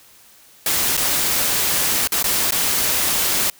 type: noise with dropouts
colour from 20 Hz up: white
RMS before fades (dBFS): -19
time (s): 0.66-3.5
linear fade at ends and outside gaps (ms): 2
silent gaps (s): 0.969-0.975 / 2.074-2.12 / 2.227-2.241 / 2.508-2.521
effects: white hiss -49 dBFS RMS until 3.59 s